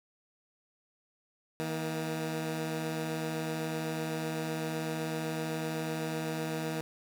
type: tone pair together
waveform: 15% pulse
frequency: 159.5 / 235.3 Hz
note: D#3 / A#3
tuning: +43 / +16 cents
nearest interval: perfect fifth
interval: 673 cents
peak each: -27 / -34 dBFS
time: 1.6-6.81 s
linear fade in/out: 0 ms
effects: none

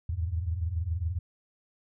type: tone cluster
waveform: sine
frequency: 76.3 / 83.5 / 103.9 Hz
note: D#2 / E2 / G#2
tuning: -33 / +23 / +1 cents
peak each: -36 / -29 / -36 dBFS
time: 0.09-1.19 s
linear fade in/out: 5 ms
effects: none

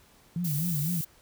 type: tone with vibrato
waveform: sine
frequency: 160 Hz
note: D#3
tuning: 49 cents sharp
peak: -27 dBFS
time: 0.36-1.01 s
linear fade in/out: 2 ms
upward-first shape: sine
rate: 4 Hz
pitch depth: 190 cents each way
type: noise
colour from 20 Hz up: violet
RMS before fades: -34 dBFS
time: 0.44-1.05 s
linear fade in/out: 10 ms
effects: pink hiss -59 dBFS RMS until 1.21 s

